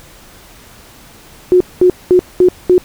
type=tone bursts; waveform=sine; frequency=363 Hz; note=F#4; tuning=33 cents flat; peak=-4 dBFS; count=5; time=1.52-2.78 s; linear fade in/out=0 ms; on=84 ms; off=210 ms; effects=pink hiss -40 dBFS RMS until 2.84 s